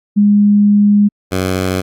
sine / 10% pulse tone pair in turn, 205.5 / 93.09 Hz, G#3 / F#2, -18 / +11 cents, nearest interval octave + major second, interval 1371 cents, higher first, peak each -6 dBFS, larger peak neither, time 0.16-1.09 / 1.31-1.82 s, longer first, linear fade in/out 20 ms, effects AAC 64 kbps

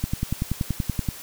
click train, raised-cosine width 5 ms, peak -11 dBFS, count 12, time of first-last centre 0.04-1.088 s, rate 10.5 Hz, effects white hiss -40 dBFS RMS until 1.22 s

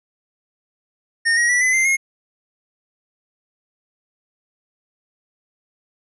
square tone with pitch steps, 1836 / 1895.3 / 1956.4 / 2020 / 2085 / 2152 Hz, A#6 / A#6 / B6 / B6 / C7 / C7, -27 / +28 / -17 / +39 / -7 / +48 cents, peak -15 dBFS, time 1.25-1.97 s, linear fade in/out 20 ms, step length 120 ms, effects resampled to 24000 Hz

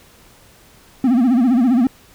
triangle tone with vibrato, 247.4 Hz, B3, 3 cents sharp, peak -9 dBFS, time 1.04-1.87 s, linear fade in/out 2 ms, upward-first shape sine, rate 15 Hz, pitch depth 150 cents each way, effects pink hiss -48 dBFS RMS until 2.14 s

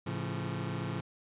sawtooth chord, A augmented, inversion none, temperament just, 110 / 137.5 / 171.88 Hz, A2 / C#3 / E#3, 0 / -14 / -27 cents, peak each -34 dBFS, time 0.06-1.01 s, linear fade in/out 10 ms, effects resampled to 8000 Hz

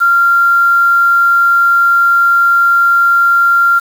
sine tone with quantisation, 1385 Hz, F6, 15 cents flat, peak -6 dBFS, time 0-3.8 s, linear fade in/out 20 ms, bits 5, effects none

